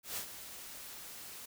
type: noise with ADSR envelope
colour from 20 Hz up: white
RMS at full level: -38 dBFS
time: 0.03-1.46 s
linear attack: 140 ms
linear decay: 84 ms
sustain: -10 dB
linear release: 10 ms
effects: none